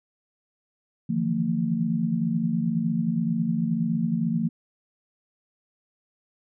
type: tone cluster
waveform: sine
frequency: 151.2 / 163.7 / 173.2 / 227.3 Hz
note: D#3 / E3 / F3 / A#3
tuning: -49 / -12 / -14 / -43 cents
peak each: -32 / -33 / -26 / -25 dBFS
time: 1.09-4.49 s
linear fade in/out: 10 ms
effects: none